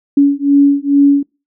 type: beating tone pair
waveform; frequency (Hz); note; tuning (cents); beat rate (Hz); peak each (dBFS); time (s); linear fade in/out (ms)
sine; 281.2 / 283.5; C#4 / C#4; +25 / +39; 2.3; -10; 0.17-1.23; 5
effects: noise-tail reverb RT60 0.3 s tail -26 dB re dry